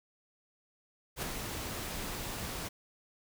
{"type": "noise with ADSR envelope", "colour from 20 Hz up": "pink", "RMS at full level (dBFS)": -34, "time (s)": [1.16, 2.69], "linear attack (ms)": 67, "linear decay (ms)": 5, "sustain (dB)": -5, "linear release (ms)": 15, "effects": []}